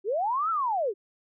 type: linear two-way sweep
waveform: sine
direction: up then down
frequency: 358 to 1359 to 358 Hz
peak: -24 dBFS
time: 0.04-0.94 s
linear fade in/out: 50 ms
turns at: 0.5 s
effects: none